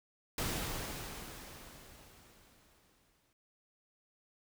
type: noise with exponential decay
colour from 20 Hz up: pink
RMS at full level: -35 dBFS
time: 0.38-3.33 s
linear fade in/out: 2 ms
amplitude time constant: 640 ms
effects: none